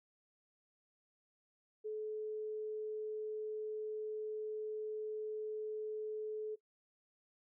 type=tone; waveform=sine; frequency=430 Hz; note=A4; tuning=40 cents flat; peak=-38 dBFS; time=1.84-6.56 s; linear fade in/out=20 ms; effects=noise-tail reverb RT60 0.1 s tail -19 dB re dry